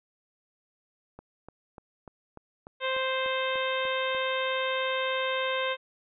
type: click train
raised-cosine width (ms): 1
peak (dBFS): -30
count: 11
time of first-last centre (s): 1.19-4.149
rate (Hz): 3.38
type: harmonic tone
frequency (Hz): 523.3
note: C5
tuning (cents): 0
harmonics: 1 / 2 / 3 / 4 / 5 / 6 / 7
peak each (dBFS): -30 / -33 / -35 / -36 / -37 / -38 / -38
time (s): 2.8-5.77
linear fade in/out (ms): 50
effects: none